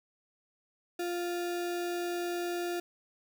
sine tone with sample-and-hold, 349.7 Hz, F4, 2 cents sharp, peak -31 dBFS, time 0.99-2.8 s, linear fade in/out 5 ms, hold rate 1050 Hz, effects none

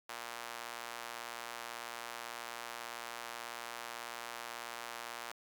sawtooth tone with high-pass filter, 118.2 Hz, A#2, 24 cents sharp, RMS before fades -45 dBFS, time 0.09-5.32 s, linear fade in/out 5 ms, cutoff 940 Hz, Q 0.97, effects none

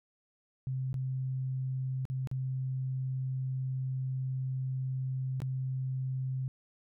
sine tone with dropouts, 130.81 Hz, C3, in tune, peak -31 dBFS, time 0.67-6.48 s, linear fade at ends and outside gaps 0 ms, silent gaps 0.93-0.942 / 2.053-2.1 / 2.273-2.314 / 5.403-5.419 s, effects none

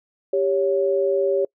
sine tone pair together, 394.1 / 557.3 Hz, G4 / C#5, +9 / +9 cents, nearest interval tritone, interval 600 cents, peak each -20 dBFS, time 0.33-1.45 s, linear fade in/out 5 ms, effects noise-tail reverb RT60 0.1 s tail -25 dB re dry

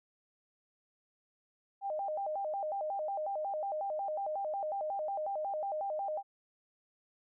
sine tone with vibrato, 698.5 Hz, F5, in tune, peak -33 dBFS, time 1.81-6.23 s, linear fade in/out 50 ms, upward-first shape square, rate 5.5 Hz, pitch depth 220 cents each way, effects none

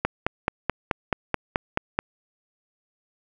click train, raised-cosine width 0.5 ms, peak -6 dBFS, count 10, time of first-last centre 0.05-1.99 s, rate 4.64 Hz, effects none

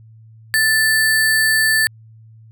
sine tone with sample-and-hold, 1760 Hz, A6, in tune, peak -12 dBFS, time 0.54-1.87 s, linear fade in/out 0 ms, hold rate 6300 Hz, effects added 111 Hz sine -41 dBFS peak until 2.51 s

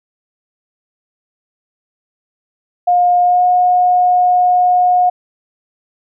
sine tone with pitch glide, 712 to 721.9 Hz, F5 to F#5, +33 to -43 cents, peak -8 dBFS, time 2.87-5.1 s, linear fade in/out 10 ms, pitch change +24 cents, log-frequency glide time 3.22-3.44 s, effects none

